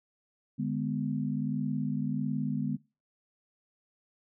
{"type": "chord", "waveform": "sine", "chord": "G# diminished", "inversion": "second", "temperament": "just", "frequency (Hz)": [149.51, 207.7, 249.2], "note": ["D3", "G#3", "B3"], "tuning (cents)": [31, 0, 16], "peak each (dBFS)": -33, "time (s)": [0.58, 2.77], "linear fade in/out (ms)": 20, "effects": ["noise-tail reverb RT60 0.3 s tail -21 dB re dry"]}